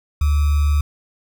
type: tone with sample-and-hold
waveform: sine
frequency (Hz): 73.42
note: D2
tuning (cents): 0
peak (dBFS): -13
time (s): 0.21-0.81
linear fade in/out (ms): 5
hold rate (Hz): 1225
effects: none